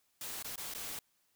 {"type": "noise with dropouts", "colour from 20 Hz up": "white", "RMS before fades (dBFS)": -42, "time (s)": [0.21, 0.99], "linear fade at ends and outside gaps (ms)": 2, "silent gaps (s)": [[0.426, 0.445], [0.558, 0.578], [0.738, 0.748]], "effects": ["white hiss -75 dBFS RMS until 1.35 s"]}